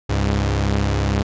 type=tone pair together; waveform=sawtooth; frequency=68.4 / 101.46 Hz; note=C#2 / G#2; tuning=-23 / -40 cents; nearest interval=perfect fifth; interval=683 cents; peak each=-16 dBFS; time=0.09-1.23 s; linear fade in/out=10 ms; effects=resampled to 16000 Hz